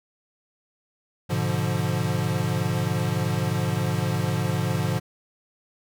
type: chord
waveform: square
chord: G# diminished seventh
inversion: none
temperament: equal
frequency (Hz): 103.83 / 123.47 / 146.83 / 174.61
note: G#2 / B2 / D3 / F3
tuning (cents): 0 / 0 / 0 / 0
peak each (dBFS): -29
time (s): 1.29-5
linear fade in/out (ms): 20
effects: none